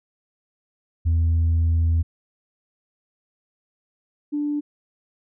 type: tone pair in turn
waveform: sine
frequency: 82.41 / 293.7 Hz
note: E2 / D4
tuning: 0 / 0 cents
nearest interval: octave + minor seventh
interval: 2200 cents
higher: second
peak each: -14 / -21 dBFS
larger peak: first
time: 1.05-2.03 / 4.32-4.61 s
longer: first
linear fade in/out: 20 ms
effects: tanh soft clip ceiling -15 dBFS